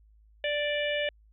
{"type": "harmonic tone", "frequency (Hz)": 587.3, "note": "D5", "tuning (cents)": 0, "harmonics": [1, 3, 4, 5, 6], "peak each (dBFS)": [-29, -34, -35, -35, -41], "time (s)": [0.44, 1.09], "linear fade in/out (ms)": 2, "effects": ["added 53 Hz sine -56 dBFS peak until 1.32 s"]}